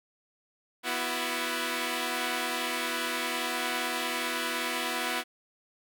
5% pulse chord, B suspended fourth, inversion none, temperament equal with one note detuned, 246.9 / 332.5 / 370 Hz, B3 / E4 / F#4, 0 / +15 / 0 cents, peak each -22 / -21 / -25 dBFS, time 0.83-5.24 s, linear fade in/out 50 ms, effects none

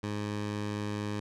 15% pulse tone, 104.2 Hz, G#2, 6 cents sharp, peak -26 dBFS, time 0.03-1.2 s, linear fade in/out 5 ms, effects low-pass 7000 Hz 12 dB/octave

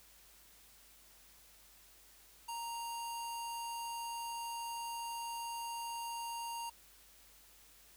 square tone with low-pass filter, 932.3 Hz, A#5, in tune, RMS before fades -42 dBFS, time 2.48-6.7 s, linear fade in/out 10 ms, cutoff 11000 Hz, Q 2.3, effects added 50 Hz sine -70 dBFS peak until 7.96 s + white hiss -62 dBFS RMS until 7.96 s

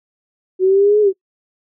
sine linear two-way sweep, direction up then down, 368.5 to 426.4 to 368.5 Hz, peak -9 dBFS, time 0.59-1.13 s, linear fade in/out 50 ms, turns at 1.01 s, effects noise-tail reverb RT60 0.1 s tail -22 dB re dry

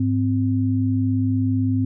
sine tone pair together, 103.83 / 259.4 Hz, G#2 / C4, 0 / -15 cents, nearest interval octave + major third, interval 1585 cents, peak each -20 dBFS, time 0-1.85 s, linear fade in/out 5 ms, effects none

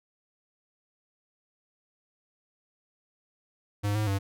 square tone with pitch steps, 102.6 / 107 / 98.3 Hz, G#2 / A2 / G2, -21 / -48 / +5 cents, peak -26 dBFS, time 3.83-4.19 s, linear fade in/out 20 ms, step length 120 ms, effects none

